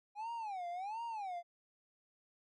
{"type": "tone with vibrato", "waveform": "triangle", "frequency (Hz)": 806, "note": "G5", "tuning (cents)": 48, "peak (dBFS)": -37, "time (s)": [0.15, 1.43], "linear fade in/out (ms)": 50, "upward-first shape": "sine", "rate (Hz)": 1.4, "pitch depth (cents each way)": 260, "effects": ["MP3 48 kbps"]}